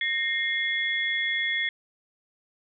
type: tone cluster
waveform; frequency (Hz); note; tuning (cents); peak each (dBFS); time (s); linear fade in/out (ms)
sine; 1843 / 2119 / 3382; A#6 / C7 / G#7; -20 / +21 / +31; -28 / -28 / -30; 0.01-1.69; 2
effects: none